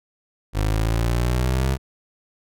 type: linear sweep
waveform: 25% pulse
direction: up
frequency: 51.1 to 67.2 Hz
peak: -15 dBFS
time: 0.53-1.78 s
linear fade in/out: 50 ms
effects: none